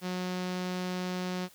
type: tone with low-pass filter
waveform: sawtooth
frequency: 182.1 Hz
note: F#3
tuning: 27 cents flat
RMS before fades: -34 dBFS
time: 0.01-1.49 s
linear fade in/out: 50 ms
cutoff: 5200 Hz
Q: 1.5
effects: white hiss -58 dBFS RMS until 1.54 s